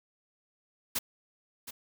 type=noise with echo; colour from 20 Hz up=white; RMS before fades=-30 dBFS; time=0.95-0.99 s; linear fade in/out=10 ms; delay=720 ms; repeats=1; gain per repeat=-12 dB; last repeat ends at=1.71 s; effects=none